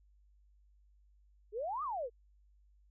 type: exponential two-way sweep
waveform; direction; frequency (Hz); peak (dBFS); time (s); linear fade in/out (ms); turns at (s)
sine; up then down; 393.6 to 1254 to 440.4; -35; 1.52-2.1; 50; 1.83
effects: added 50 Hz sine -63 dBFS peak until 2.9 s